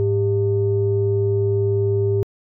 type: tone pair together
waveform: sine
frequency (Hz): 105 / 396.4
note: G#2 / G4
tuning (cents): +19 / +19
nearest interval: octave + major seventh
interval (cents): 2300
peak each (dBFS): -18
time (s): 0-2.23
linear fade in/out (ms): 0
effects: tanh soft clip ceiling -9 dBFS